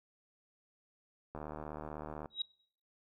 click train, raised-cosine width 1 ms, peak -29 dBFS, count 70, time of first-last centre 1.35-2.258 s, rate 76 Hz
sine tone with exponential growth, 3832 Hz, A#7, 47 cents sharp, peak -29 dBFS, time 2.3-2.42 s, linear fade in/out 5 ms, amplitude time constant 24 ms
effects noise-tail reverb RT60 0.6 s tail -23 dB re dry

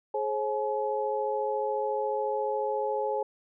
sine tone cluster, 422.9 / 537 / 851 Hz, G#4 / C5 / G#5, +31 / +45 / +42 cents, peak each -31 dBFS, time 0.14-3.23 s, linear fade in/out 5 ms, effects none

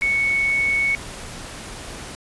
sine tone in noise, 2217 Hz, C#7, in tune, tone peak -17 dBFS, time 0.02-0.95 s, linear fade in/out 0 ms, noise pink, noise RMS -35 dBFS, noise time 0.01-2.15 s, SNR +15 dB, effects resampled to 24000 Hz

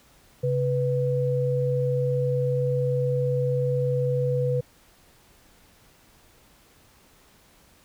sine tone pair together, 134.73 / 493.9 Hz, C#3 / B4, -49 / 0 cents, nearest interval octave + minor seventh, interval 2249 cents, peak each -24 dBFS, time 0.43-4.61 s, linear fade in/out 10 ms, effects pink hiss -57 dBFS RMS until 7.84 s

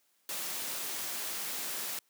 white noise, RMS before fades -37 dBFS, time 0.29-1.99 s, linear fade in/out 2 ms, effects white hiss -72 dBFS RMS until 2.09 s + high-pass 200 Hz 12 dB/octave

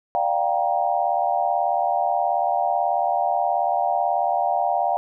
sine chord, G minor seventh, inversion second, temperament just, 588 / 705.6 / 784 / 940.8 Hz, D5 / F5 / G5 / Bb5, +2 / +18 / 0 / +16 cents, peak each -27 / -22 / -23 / -28 dBFS, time 0.15-4.97 s, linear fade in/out 0 ms, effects none

